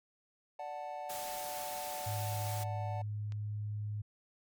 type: chord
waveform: triangle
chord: D major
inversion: none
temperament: equal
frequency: 587.3 / 740 / 880 Hz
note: D5 / F#5 / A5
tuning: 0 / 0 / 0 cents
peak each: -43 / -40 / -43 dBFS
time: 0.59-3.02 s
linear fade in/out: 5 ms
type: noise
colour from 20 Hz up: white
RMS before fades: -44 dBFS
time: 1.09-2.64 s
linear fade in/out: 10 ms
type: tone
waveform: sine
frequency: 104.9 Hz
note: G#2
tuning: 18 cents sharp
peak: -35 dBFS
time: 2.06-4.02 s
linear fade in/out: 10 ms
type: click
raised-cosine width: 0.2 ms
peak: -35 dBFS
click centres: 3.322 s
effects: MP3 96 kbps